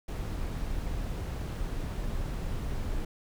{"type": "noise", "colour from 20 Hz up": "brown", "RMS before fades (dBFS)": -33, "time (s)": [0.08, 3.05], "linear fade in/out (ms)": 5, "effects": []}